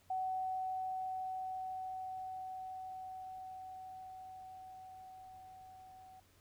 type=tone with level ramp; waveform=sine; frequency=751 Hz; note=F#5; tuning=26 cents sharp; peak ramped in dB=-34 to -54 dBFS; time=0.1-6.2 s; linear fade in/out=5 ms; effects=added 91 Hz sine -69 dBFS peak until 6.4 s + pink hiss -69 dBFS RMS until 6.4 s